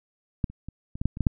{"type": "clicks", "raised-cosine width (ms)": 5, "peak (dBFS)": [-11, -30, -24, -24, -16, -9, -24, -12, -7], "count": 9, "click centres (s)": [0.442, 0.5, 0.686, 0.955, 1.015, 1.056, 1.171, 1.207, 1.268], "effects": []}